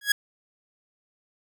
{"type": "tone with exponential growth", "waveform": "sawtooth", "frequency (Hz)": 1661.2, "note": "G#6", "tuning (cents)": 0, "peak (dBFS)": -11, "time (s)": [0.01, 0.12], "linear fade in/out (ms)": 5, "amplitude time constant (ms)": 23, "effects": []}